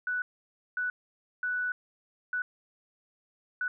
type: tone bursts at uneven times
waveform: sine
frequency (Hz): 1483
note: F#6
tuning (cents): +4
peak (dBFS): -28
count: 5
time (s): 0.07-0.22 / 0.77-0.9 / 1.43-1.72 / 2.33-2.42 / 3.61-3.68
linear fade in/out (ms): 2
effects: none